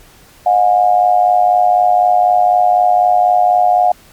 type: tone with amplitude modulation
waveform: sine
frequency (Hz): 721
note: F#5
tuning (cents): -45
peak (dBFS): -4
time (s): 0.46-3.92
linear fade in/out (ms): 5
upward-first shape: sine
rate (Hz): 104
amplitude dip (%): 75
effects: pink hiss -44 dBFS RMS until 4.12 s + MP3 96 kbps